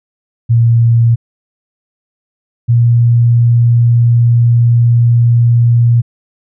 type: tone pair in turn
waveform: sine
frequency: 116.54 / 118.44 Hz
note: A#2 / A#2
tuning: 0 / +28 cents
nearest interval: unison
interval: 28 cents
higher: second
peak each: -5 dBFS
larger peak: neither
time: 0.49-1.16 / 2.68-6.02 s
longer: second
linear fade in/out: 20 ms
effects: none